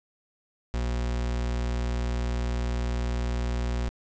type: tone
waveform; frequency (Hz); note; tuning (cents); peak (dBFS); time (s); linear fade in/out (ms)
40% pulse; 60; B1; -49; -25; 0.74-3.89; 0
effects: resampled to 16000 Hz + 9-bit